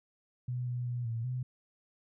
sine tone with pitch steps, 124.2 / 122.9 / 121.9 / 114.7 / 126.4 Hz, B2 / B2 / B2 / A#2 / B2, +10 / -8 / -22 / -28 / +41 cents, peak -32 dBFS, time 0.48-1.43 s, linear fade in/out 5 ms, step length 190 ms, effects none

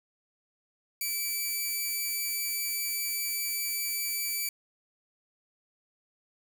5% pulse tone, 2315 Hz, D7, 25 cents flat, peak -20 dBFS, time 1.01-4.49 s, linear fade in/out 2 ms, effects 8-bit

